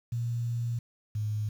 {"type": "tone pair in turn", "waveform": "sine", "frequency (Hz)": [118.5, 106.64], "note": ["A#2", "G#2"], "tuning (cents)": [29, 46], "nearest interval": "major second", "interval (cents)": 183, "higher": "first", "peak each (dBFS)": -28, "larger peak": "neither", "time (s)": [[0.12, 0.79], [1.15, 1.49]], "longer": "first", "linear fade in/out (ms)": 5, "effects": ["9-bit"]}